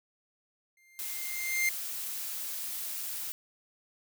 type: tone with exponential growth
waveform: 45% pulse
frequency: 2100 Hz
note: C7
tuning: 6 cents sharp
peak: -24 dBFS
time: 0.77-1.69 s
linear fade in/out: 2 ms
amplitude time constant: 200 ms
type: noise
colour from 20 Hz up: blue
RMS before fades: -37 dBFS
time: 0.99-3.32 s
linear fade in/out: 0 ms
effects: none